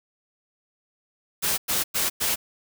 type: noise bursts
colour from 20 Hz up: white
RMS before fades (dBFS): -24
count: 4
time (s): 1.42-2.36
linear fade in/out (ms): 20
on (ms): 160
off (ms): 100
effects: none